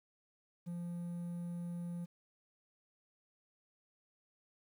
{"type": "tone with quantisation", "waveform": "triangle", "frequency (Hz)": 173.2, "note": "F3", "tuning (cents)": -14, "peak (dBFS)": -37, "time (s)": [0.66, 2.06], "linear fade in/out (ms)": 20, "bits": 11, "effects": []}